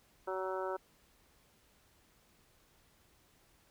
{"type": "harmonic tone", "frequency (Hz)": 188.2, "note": "F#3", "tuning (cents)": 30, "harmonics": [2, 3, 4, 5, 6, 7, 8], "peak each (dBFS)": [-39, -40, -46, -42, -53, -44, -50], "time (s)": [0.27, 0.77], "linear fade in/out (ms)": 10, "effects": ["pink hiss -68 dBFS RMS until 3.7 s"]}